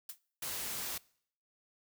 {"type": "noise with exponential decay", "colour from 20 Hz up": "blue", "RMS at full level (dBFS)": -38, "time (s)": [0.09, 0.19], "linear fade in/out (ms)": 5, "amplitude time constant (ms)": 21}
{"type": "noise", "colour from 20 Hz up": "white", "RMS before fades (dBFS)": -39, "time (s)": [0.42, 0.98], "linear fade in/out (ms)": 5}
{"effects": ["noise-tail reverb RT60 0.6 s tail -23 dB re dry"]}